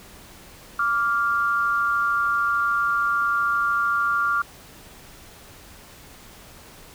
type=tone pair together; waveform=sine; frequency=1163.7 / 1396.9 Hz; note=D6 / F6; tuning=-16 / 0 cents; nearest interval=minor third; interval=316 cents; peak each=-23 / -21 dBFS; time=0.79-4.42 s; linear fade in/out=5 ms; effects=pink hiss -46 dBFS RMS until 6.94 s